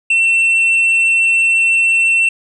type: tone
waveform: triangle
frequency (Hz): 2697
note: E7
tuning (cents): +39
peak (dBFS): -8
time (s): 0.1-2.29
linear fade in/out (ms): 5
effects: resampled to 22050 Hz